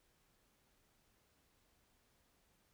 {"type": "silence", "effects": ["pink hiss -75 dBFS RMS until 2.73 s"]}